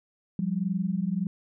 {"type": "tone pair together", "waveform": "sine", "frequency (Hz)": [176.2, 197.78], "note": ["F3", "G3"], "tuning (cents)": [16, 16], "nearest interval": "major second", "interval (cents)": 200, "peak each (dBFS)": -28, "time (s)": [0.39, 1.27], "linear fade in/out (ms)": 2, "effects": []}